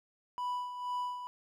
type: tone with tremolo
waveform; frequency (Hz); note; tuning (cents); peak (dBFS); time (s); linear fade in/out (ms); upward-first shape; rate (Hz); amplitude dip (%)
triangle; 987.8; B5; 0; -30; 0.38-1.27; 0; sine; 2.1; 60
effects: none